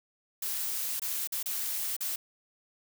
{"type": "noise with dropouts", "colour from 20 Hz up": "blue", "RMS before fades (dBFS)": -33, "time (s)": [0.42, 2.16], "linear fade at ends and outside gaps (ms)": 5, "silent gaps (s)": [[0.997, 1.018], [1.274, 1.321], [1.429, 1.458], [1.966, 2.006]], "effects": []}